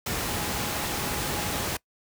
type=tone in noise; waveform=sine; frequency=830.6 Hz; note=G#5; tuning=in tune; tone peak=-40 dBFS; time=0.28-1.65 s; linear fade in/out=5 ms; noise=pink; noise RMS=-29 dBFS; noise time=0.06-1.77 s; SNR=-14 dB; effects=noise-tail reverb RT60 0.1 s tail -23 dB re dry + high-pass 60 Hz 12 dB/octave